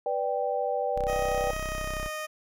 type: chord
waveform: sine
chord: G major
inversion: first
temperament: equal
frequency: 493.9 / 587.3 / 784 Hz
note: B4 / D5 / G5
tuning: 0 / 0 / 0 cents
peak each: -30 dBFS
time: 0.06-1.51 s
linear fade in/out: 2 ms
type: tone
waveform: sawtooth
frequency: 32.25 Hz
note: C1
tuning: 24 cents flat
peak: -30 dBFS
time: 0.96-2.09 s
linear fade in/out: 10 ms
type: tone with pitch glide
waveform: 15% pulse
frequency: 627 to 617.3 Hz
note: D#5 to D#5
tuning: +13 to -14 cents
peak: -26 dBFS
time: 1.07-2.27 s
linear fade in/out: 20 ms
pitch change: -27 cents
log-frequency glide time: 1.62-2.04 s
effects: none